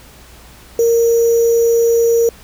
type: tone with sample-and-hold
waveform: sine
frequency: 464.5 Hz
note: A#4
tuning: 6 cents flat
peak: -9 dBFS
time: 0.79-2.29 s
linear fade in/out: 2 ms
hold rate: 6300 Hz
effects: added 60 Hz sine -44 dBFS peak until 2.43 s + pink hiss -42 dBFS RMS until 2.43 s